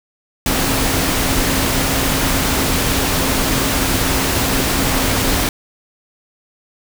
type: tone in noise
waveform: sine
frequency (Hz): 267.1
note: C4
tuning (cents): +36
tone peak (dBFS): -24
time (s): 0.46-5.49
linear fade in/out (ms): 2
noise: pink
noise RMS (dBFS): -17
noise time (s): 0.46-5.49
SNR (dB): -10
effects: none